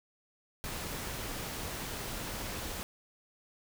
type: noise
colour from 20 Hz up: pink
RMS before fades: -39 dBFS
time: 0.64-2.83 s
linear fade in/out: 0 ms
effects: none